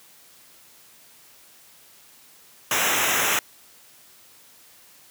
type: noise with comb filter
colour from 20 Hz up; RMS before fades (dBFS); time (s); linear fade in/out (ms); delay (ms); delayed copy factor
pink; -22; 2.71-3.39; 2; 0.22; -0.95
effects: white hiss -52 dBFS RMS until 5.1 s + high-pass 80 Hz 12 dB/octave

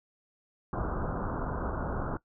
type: low-pass noise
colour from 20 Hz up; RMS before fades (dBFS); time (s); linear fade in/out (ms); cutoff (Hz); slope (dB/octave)
pink; -33; 0.73-2.17; 2; 1500; 96
effects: noise-tail reverb RT60 0.1 s tail -18 dB re dry

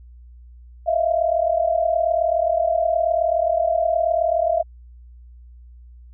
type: tone cluster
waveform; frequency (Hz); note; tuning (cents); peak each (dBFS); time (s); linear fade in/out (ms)
sine; 622 / 650 / 689; D#5 / E5 / F5; -1 / -24 / -24; -26 / -20 / -20; 0.86-4.63; 20
effects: added 60 Hz sine -41 dBFS peak until 6.13 s

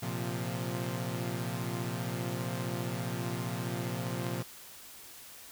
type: chord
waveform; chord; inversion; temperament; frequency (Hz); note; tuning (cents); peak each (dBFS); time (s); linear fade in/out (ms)
sawtooth; Bb suspended second; none; equal with one note detuned; 115.74 / 130.81 / 174.61; Bb2 / C3 / F3; -12 / 0 / 0; -33 / -34 / -34; 0.02-4.43; 10
effects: white hiss -50 dBFS RMS until 5.51 s

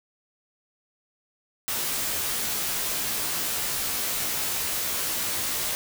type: noise with comb filter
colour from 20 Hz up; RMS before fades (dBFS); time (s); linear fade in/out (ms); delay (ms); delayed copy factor
white; -28; 1.68-5.75; 0; 16; -0.9
effects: none

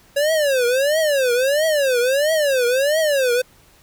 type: tone with vibrato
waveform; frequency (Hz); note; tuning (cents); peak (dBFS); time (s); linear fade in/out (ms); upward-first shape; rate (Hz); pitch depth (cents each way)
square; 554.4; C#5; 0; -16; 0.16-3.42; 10; triangle; 1.5; 280
effects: pink hiss -52 dBFS RMS until 3.82 s

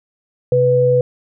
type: tone pair together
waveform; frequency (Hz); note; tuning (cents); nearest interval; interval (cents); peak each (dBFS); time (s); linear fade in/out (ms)
sine; 131.21 / 495.4; C3 / B4; +5 / +5; octave + major seventh; 2300; -17 / -11; 0.52-1.01; 2
effects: none

